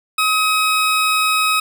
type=tone; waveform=20% pulse; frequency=1269 Hz; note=D#6; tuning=34 cents sharp; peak=-9 dBFS; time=0.18-1.6 s; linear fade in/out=5 ms; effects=none